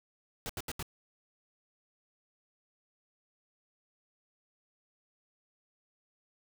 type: noise bursts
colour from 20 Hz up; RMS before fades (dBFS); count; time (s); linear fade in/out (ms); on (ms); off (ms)
pink; -38; 4; 0.46-0.827; 0; 34; 77
effects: none